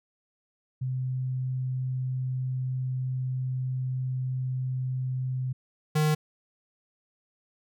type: tone pair in turn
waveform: sine / square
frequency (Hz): 128.8 / 153.17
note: C3 / D#3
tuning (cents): -27 / -27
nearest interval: minor third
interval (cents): 300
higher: second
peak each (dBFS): -27 / -22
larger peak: second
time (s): 0.81-5.53 / 5.95-6.15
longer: first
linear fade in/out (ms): 10
effects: none